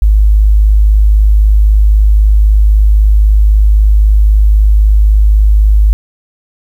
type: tone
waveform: sine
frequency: 51.91 Hz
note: G#1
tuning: in tune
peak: -3 dBFS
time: 0.02-5.93 s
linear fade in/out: 0 ms
effects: 7-bit